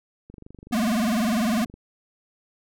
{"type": "click train", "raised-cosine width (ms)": 3, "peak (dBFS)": -30, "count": 36, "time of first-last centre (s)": [0.3, 1.74], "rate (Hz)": 24.3}
{"type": "tone with vibrato", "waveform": "square", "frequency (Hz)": 224.3, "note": "A3", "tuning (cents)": 34, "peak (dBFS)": -21, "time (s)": [0.72, 1.65], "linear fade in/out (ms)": 10, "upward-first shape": "sine", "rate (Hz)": 20, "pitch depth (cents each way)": 170}
{"effects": []}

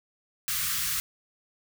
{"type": "band-stop noise", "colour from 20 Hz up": "white", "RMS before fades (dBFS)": -29, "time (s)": [0.48, 1], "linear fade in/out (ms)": 0, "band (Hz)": [180, 1100], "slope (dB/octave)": 96, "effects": []}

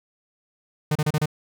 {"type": "tone bursts", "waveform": "45% pulse", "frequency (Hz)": 151.5, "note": "D#3", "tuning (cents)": -46, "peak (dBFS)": -19, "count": 5, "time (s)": [0.91, 1.258], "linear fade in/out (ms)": 5, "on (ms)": 44, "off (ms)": 32, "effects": []}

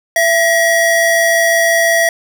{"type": "tone pair together", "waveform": "square", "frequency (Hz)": [671, 1907.2], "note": ["E5", "A#6"], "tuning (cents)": [31, 39], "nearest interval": "octave + tritone", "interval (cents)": 1808, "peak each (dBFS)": -13, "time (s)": [0.16, 2.09], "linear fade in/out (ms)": 2, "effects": []}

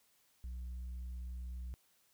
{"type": "tone", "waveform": "sine", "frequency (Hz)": 61.74, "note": "B1", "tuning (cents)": 0, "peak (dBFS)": -38, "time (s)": [0.44, 1.74], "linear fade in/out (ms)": 0, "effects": ["tanh soft clip ceiling -40 dBFS", "white hiss -72 dBFS RMS until 2.13 s"]}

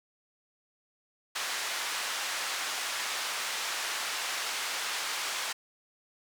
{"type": "band-pass noise", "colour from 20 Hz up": "pink", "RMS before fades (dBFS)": -34, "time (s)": [1.35, 5.53], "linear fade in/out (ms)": 10, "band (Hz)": [1100, 8200], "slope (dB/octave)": 12, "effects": []}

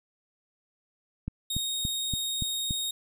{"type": "click train", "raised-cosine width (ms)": 5, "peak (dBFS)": -19, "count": 6, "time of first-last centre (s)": [1.28, 2.709], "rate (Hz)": 3.5}
{"type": "tone", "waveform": "sawtooth", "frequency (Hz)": 3729, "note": "A#7", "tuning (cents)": 0, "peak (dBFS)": -26, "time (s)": [1.5, 2.91], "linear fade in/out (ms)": 5}
{"effects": []}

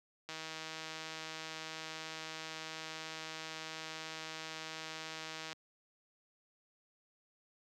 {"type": "click train", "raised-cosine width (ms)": 0.2, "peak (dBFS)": -26, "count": 834, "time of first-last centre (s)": [0.29, 5.529], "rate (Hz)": 159, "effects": ["high-pass 150 Hz 12 dB/octave"]}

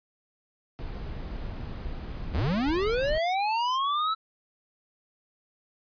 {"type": "noise", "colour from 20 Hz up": "brown", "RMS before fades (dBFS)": -35, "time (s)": [0.79, 3.18], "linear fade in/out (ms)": 0}
{"type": "linear sweep", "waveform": "square", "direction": "up", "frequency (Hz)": [48.21, 1323], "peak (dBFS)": -25, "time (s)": [2.33, 4.15], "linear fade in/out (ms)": 20}
{"effects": ["resampled to 11025 Hz"]}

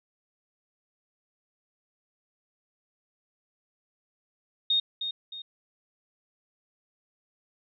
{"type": "tone with echo", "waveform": "sine", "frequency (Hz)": 3702, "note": "A#7", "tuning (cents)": -13, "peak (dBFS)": -21, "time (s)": [4.7, 4.8], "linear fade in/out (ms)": 5, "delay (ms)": 310, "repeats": 2, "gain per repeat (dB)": -8, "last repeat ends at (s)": 5.42, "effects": []}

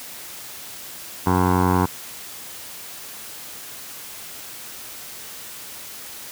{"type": "tone with low-pass filter", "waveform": "15% pulse", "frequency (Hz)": 91.1, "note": "F#2", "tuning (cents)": -26, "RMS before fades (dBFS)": -18, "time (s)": [1.26, 1.86], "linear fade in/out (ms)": 10, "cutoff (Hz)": 1100, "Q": 3.5, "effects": ["white hiss -37 dBFS RMS until 6.31 s", "high-pass 60 Hz 12 dB/octave"]}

